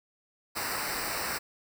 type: noise with comb filter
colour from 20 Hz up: pink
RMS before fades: -33 dBFS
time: 0.55-1.39 s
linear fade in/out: 20 ms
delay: 0.3 ms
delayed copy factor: -0.85
effects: none